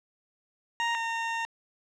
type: tone pair in turn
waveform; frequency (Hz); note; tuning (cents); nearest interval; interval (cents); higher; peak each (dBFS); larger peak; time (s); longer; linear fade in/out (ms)
20% pulse; 932.3 / 916.3; A#5 / A#5; 0 / -30; unison; 30; first; -21 / -24; first; 0.8-0.95 / 0.95-1.45; second; 0
effects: low-pass 5000 Hz 12 dB/octave